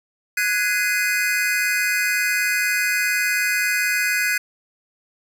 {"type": "chord", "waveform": "square", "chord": "Ab dominant seventh", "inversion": "third", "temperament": "equal with one note detuned", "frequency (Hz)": [1480, 1661.2, 2051, 2489], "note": ["Gb6", "Ab6", "C7", "Eb7"], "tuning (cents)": [0, 0, -35, 0], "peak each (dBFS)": -25, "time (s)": [0.37, 4.38], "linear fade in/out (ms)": 5, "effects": []}